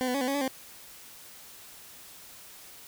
20% pulse tone with pitch steps, 255.7 / 249.3 / 279.1 / 251.9 / 276.7 / 285.5 / 263 Hz, C4 / B3 / C#4 / B3 / C#4 / D4 / C4, -40 / +16 / +12 / +34 / -3 / -49 / +9 cents, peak -22 dBFS, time 0.01-0.479 s, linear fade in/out 0 ms, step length 67 ms, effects white hiss -49 dBFS RMS until 2.87 s

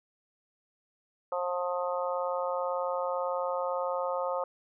harmonic tone, 178.2 Hz, F3, 35 cents sharp, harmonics 3 / 4 / 5 / 6 / 7, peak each -31 / -38 / -36 / -39 / -37 dBFS, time 1.32-4.44 s, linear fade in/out 2 ms, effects none

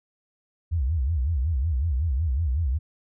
sine tone with vibrato, 72.8 Hz, D2, 15 cents flat, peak -21 dBFS, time 0.71-2.79 s, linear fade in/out 20 ms, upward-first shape sine, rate 5.4 Hz, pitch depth 290 cents each way, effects none

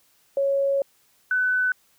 sine tone pair in turn, 553 / 1503 Hz, C#5 / F#6, -4 / +27 cents, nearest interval octave + perfect fourth, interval 1731 cents, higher second, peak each -19 dBFS, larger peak neither, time 0.37-0.82 / 1.31-1.72 s, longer first, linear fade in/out 2 ms, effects white hiss -62 dBFS RMS until 1.98 s

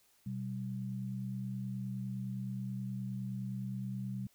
sine tone pair together, 125 / 194.6 Hz, B2 / G3, +21 / -12 cents, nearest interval minor sixth, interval 767 cents, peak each -39 / -39 dBFS, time 0.26-4.27 s, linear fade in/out 5 ms, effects white hiss -69 dBFS RMS until 4.34 s

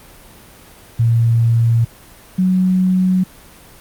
sine tone pair in turn, 115.9 / 185.09 Hz, A#2 / F#3, -10 / +1 cents, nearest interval minor sixth, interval 811 cents, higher second, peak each -10 / -11 dBFS, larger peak first, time 0.99-1.85 / 2.38-3.24 s, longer neither, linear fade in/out 10 ms, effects pink hiss -42 dBFS RMS until 3.8 s + Opus 32 kbps

